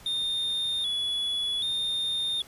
triangle tone with vibrato, 3520 Hz, A7, in tune, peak -25 dBFS, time 0.06-2.42 s, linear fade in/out 2 ms, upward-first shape square, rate 0.64 Hz, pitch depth 59 cents each way, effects pink hiss -51 dBFS RMS until 2.47 s + resampled to 32000 Hz

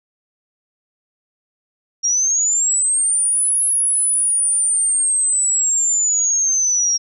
sine linear two-way sweep, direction up then down, 5588 to 10620 to 5588 Hz, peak -14 dBFS, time 2.03-6.98 s, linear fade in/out 20 ms, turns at 3.64 s, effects none

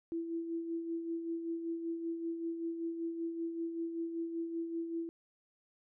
sine tone with tremolo, 332.8 Hz, E4, 17 cents sharp, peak -33 dBFS, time 0.12-5.09 s, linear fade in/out 0 ms, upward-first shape sine, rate 5.2 Hz, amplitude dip 50%, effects none

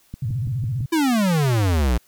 click train, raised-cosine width 5 ms, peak -19 dBFS, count 5, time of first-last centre 0.14-0.807 s, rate 6 Hz
sine tone with vibrato, 119.7 Hz, A#2, 46 cents sharp, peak -21 dBFS, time 0.22-0.86 s, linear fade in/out 5 ms, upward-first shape square, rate 15 Hz, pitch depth 210 cents each way
square exponential sweep, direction down, 340.6 to 55.7 Hz, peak -17 dBFS, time 0.92-1.98 s, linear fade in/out 10 ms
effects white hiss -58 dBFS RMS until 2.07 s

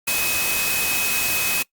sine tone in noise, 2541 Hz, D#7, 36 cents sharp, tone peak -24 dBFS, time 0.07-1.63 s, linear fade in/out 10 ms, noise white, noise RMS -23 dBFS, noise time 0.07-1.63 s, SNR -4 dB, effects noise-tail reverb RT60 0.1 s tail -21 dB re dry + Opus 48 kbps

